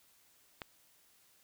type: click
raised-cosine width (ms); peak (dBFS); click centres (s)
0.3; -24; 0.618
effects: white hiss -67 dBFS RMS until 1.43 s